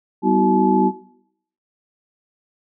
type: tone cluster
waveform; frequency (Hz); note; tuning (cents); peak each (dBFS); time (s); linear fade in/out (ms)
sine; 193.1 / 248.4 / 323.5 / 376.6 / 860; G3 / B3 / E4 / F#4 / A5; -26 / +10 / -32 / +31 / -40; -20; 0.22-0.92; 50
effects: noise-tail reverb RT60 0.7 s tail -17 dB re dry